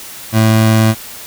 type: tone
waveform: 25% pulse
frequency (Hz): 110.4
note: A2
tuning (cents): +6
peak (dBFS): -4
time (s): 0.32-0.95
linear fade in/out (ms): 50
effects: white hiss -31 dBFS RMS until 1.26 s